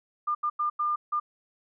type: tone bursts at uneven times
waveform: sine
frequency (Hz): 1203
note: D6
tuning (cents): +41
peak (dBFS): -24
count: 5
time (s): 0.27-0.35 / 0.43-0.5 / 0.59-0.7 / 0.79-0.96 / 1.12-1.2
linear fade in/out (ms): 10
effects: none